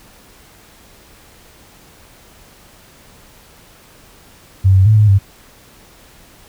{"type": "tone with pitch steps", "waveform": "sine", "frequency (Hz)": [95.6, 95, 108.1, 105.8, 98.4], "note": ["G2", "F#2", "A2", "G#2", "G2"], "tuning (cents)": [-43, 46, -30, 33, 7], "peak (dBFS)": -6, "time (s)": [4.64, 5.19], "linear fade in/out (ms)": 20, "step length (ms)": 110, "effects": ["pink hiss -45 dBFS RMS until 6.48 s"]}